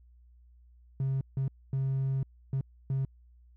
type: tone bursts at uneven times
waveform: triangle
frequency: 134.3 Hz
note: C3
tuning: 46 cents sharp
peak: -24 dBFS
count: 5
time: 1-1.21 / 1.37-1.48 / 1.73-2.23 / 2.53-2.61 / 2.9-3.05 s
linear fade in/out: 2 ms
effects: tanh soft clip ceiling -22 dBFS + added 60 Hz sine -55 dBFS peak until 3.56 s